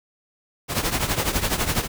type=noise with tremolo; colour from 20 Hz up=pink; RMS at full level=-20 dBFS; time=0.68-1.88 s; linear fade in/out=50 ms; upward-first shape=triangle; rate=12 Hz; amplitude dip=80%; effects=none